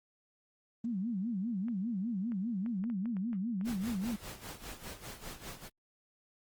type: tone with vibrato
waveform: sine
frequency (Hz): 211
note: G#3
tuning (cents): +28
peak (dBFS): -32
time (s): 0.84-4.16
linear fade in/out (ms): 5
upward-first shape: sine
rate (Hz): 5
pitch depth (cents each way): 250
type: clicks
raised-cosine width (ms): 0.5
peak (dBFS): -37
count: 9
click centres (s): 1.684 / 2.32 / 2.662 / 2.84 / 2.9 / 3.057 / 3.168 / 3.331 / 3.612
type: noise with tremolo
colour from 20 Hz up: pink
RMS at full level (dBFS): -43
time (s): 3.64-5.7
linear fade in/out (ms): 50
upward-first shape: sine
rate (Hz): 5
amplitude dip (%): 75
effects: Opus 24 kbps